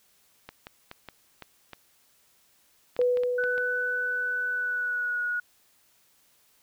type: clicks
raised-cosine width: 0.3 ms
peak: -24 dBFS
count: 12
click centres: 0.49 / 0.669 / 0.914 / 1.087 / 1.423 / 1.733 / 2.965 / 3.015 / 3.172 / 3.235 / 3.439 / 3.58 s
type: tone with exponential decay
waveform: sine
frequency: 493.9 Hz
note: B4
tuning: in tune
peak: -19 dBFS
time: 2.99-5.29 s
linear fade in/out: 1 ms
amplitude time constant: 500 ms
type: tone with pitch glide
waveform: sine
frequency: 1494 to 1454.8 Hz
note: F#6 to F#6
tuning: +16 to -30 cents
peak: -26 dBFS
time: 3.38-5.4 s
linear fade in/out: 5 ms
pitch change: -46 cents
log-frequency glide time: 4.5-5.21 s
effects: white hiss -64 dBFS RMS until 6.62 s